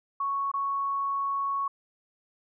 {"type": "tone with dropouts", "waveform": "sine", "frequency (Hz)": 1108.7, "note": "C#6", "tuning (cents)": 0, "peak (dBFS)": -26, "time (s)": [0.2, 1.68], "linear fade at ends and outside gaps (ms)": 5, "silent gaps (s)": [0.516, 0.538], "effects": []}